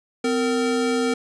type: tone pair together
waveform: square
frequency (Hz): 255.6 / 461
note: C4 / A#4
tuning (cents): -40 / -19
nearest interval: minor seventh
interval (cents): 1021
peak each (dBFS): -23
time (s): 0.24-1.14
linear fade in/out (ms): 5
effects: resampled to 22050 Hz + 9-bit